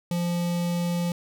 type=tone with notch filter; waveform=square; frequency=173.6 Hz; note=F3; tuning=10 cents flat; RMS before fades=-26 dBFS; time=0.11-1.12 s; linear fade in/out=2 ms; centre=1500 Hz; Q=1.3; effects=none